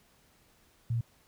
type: tone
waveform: sine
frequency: 116.54 Hz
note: A#2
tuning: in tune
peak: -27 dBFS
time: 0.9-1.01 s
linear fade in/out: 5 ms
effects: pink hiss -65 dBFS RMS until 1.27 s